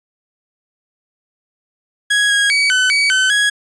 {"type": "tone with pitch steps", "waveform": "30% pulse", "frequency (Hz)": [1661, 1643, 2269, 1510, 2269, 1524, 1663], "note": ["G#6", "G#6", "C#7", "F#6", "C#7", "G6", "G#6"], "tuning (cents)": [0, -19, 40, 35, 40, -49, 2], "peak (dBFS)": -9, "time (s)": [2.1, 3.5], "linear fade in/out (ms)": 10, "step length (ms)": 200, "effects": ["resampled to 22050 Hz"]}